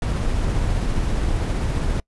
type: noise with tremolo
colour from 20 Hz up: brown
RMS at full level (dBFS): -20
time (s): 0.02-2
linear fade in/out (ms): 2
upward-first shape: triangle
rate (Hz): 15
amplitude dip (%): 25
effects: noise-tail reverb RT60 0.1 s tail -26 dB re dry + resampled to 24000 Hz